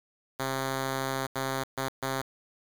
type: tone bursts at uneven times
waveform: 5% pulse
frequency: 133.5 Hz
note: C3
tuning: 35 cents sharp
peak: -18 dBFS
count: 4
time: 0.39-1.27 / 1.35-1.64 / 1.77-1.89 / 2.02-2.22 s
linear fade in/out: 10 ms
effects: 8-bit